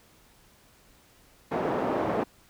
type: band-pass noise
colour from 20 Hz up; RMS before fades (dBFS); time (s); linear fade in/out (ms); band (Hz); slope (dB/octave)
pink; -28; 1.51-2.24; 10; 290 to 820; 12
effects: pink hiss -59 dBFS RMS until 2.49 s